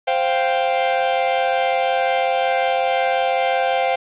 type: chord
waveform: 45% pulse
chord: C suspended fourth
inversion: none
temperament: equal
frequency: 523.3 / 698.5 / 784 Hz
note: C5 / F5 / G5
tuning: 0 / 0 / 0 cents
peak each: -21 dBFS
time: 0.07-3.96 s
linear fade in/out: 10 ms
effects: resampled to 8000 Hz + 7-bit